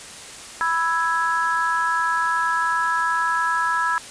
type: chord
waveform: sine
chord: E major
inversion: second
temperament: equal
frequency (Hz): 987.8 / 1318.5 / 1661.2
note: B5 / E6 / G#6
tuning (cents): 0 / 0 / 0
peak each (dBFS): -23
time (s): 0.61-3.98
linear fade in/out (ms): 0
effects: white hiss -38 dBFS RMS until 4.1 s + resampled to 22050 Hz